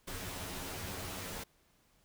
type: noise with comb filter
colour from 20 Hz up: pink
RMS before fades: -42 dBFS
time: 0.07-1.44 s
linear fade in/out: 10 ms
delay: 11 ms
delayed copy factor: +0.85
effects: pink hiss -70 dBFS RMS until 2.04 s